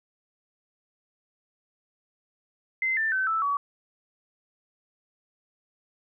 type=tone with pitch steps; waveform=sine; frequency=2068 / 1779.6 / 1531.5 / 1317.9 / 1134.1 Hz; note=C7 / A6 / G6 / E6 / C#6; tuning=-21 / +19 / -41 / -1 / +39 cents; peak=-23 dBFS; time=2.82-3.57 s; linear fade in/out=2 ms; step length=150 ms; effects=none